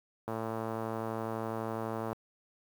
click train, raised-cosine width 1 ms, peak -22 dBFS, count 208, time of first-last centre 0.28-2.128 s, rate 112 Hz, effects high-pass 60 Hz 12 dB/octave + 8-bit

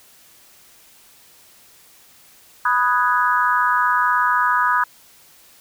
sine chord, G# minor seventh, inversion first, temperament equal, 987.8 / 1244.5 / 1480 / 1661.2 Hz, B5 / D#6 / F#6 / G#6, 0 / 0 / 0 / 0 cents, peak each -19 / -19 / -22 / -23 dBFS, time 2.65-4.84 s, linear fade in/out 5 ms, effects white hiss -50 dBFS RMS until 5.6 s

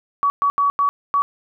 sine tone bursts at uneven times, 1133 Hz, C#6, 37 cents sharp, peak -14 dBFS, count 5, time 0.23-0.3 / 0.42-0.5 / 0.58-0.7 / 0.79-0.89 / 1.14-1.22 s, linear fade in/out 0 ms, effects none

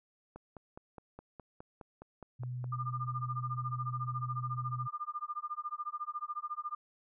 click train, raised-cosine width 1 ms, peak -33 dBFS, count 12, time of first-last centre 0.36-2.642 s, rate 4.82 Hz
sine tone, 124.3 Hz, B2, 12 cents sharp, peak -36 dBFS, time 2.39-4.88 s, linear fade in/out 20 ms
sine tone with tremolo, 1205 Hz, D6, 44 cents sharp, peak -33 dBFS, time 2.72-6.75 s, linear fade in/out 5 ms, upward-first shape sine, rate 14 Hz, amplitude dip 100%
effects none

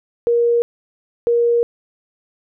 sine tone bursts at uneven times, 472.2 Hz, A#4, 22 cents sharp, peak -12 dBFS, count 2, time 0.27-0.62 / 1.27-1.63 s, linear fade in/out 0 ms, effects none

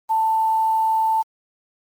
sine tone with quantisation, 886 Hz, A5, 12 cents sharp, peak -16 dBFS, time 0.09-1.23 s, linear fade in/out 20 ms, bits 7, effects Opus 32 kbps

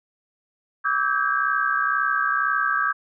sine tone cluster, 1149 / 1282 / 1560 / 1622 Hz, D6 / E6 / G6 / G#6, -38 / -49 / -9 / -41 cents, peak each -25 dBFS, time 0.84-2.93 s, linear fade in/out 20 ms, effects none

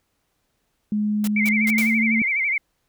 sine tone with pitch glide, 210 to 222.5 Hz, G#3 to A3, +19 to +20 cents, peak -19 dBFS, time 0.92-2.22 s, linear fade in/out 2 ms, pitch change +101 cents, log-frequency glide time 1.36-1.91 s
white noise bursts, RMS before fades -31 dBFS, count 3, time 1.24-1.705 s, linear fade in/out 2 ms, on 35 ms, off 180 ms
sine tone with vibrato, 2196 Hz, C#7, 17 cents flat, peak -19 dBFS, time 1.36-2.58 s, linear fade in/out 5 ms, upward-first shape sine, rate 12 Hz, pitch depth 110 cents each way
white noise with exponential decay, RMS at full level -26 dBFS, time 1.78-2.04 s, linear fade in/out 2 ms, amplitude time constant 56 ms
effects pink hiss -71 dBFS RMS until 2.88 s

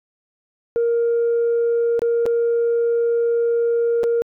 sine tone with dropouts, 467.9 Hz, A#4, 6 cents sharp, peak -14 dBFS, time 0.76-4.22 s, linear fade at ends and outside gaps 0 ms, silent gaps 1.993-2.019 / 2.256-2.263 / 4.033-4.039 s, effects tanh soft clip ceiling -13 dBFS

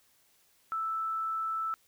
sine tone, 1318.5 Hz, E6, in tune, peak -30 dBFS, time 0.72-1.74 s, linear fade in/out 0 ms, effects white hiss -67 dBFS RMS until 1.87 s

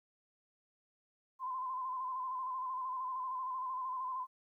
sine tone with vibrato, 1029 Hz, C6, 29 cents flat, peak -36 dBFS, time 1.39-4.27 s, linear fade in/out 50 ms, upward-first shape square, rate 13 Hz, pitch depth 38 cents each way, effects 13-bit

